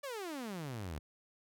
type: exponential sweep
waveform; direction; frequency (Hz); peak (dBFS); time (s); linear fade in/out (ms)
sawtooth; down; 590 to 69.3; -36; 0.03-0.99; 10
effects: none